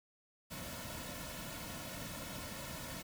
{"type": "noise with comb filter", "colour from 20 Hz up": "pink", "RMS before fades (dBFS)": -45, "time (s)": [0.5, 3.03], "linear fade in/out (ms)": 20, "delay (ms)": 2.5, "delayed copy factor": -0.7, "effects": []}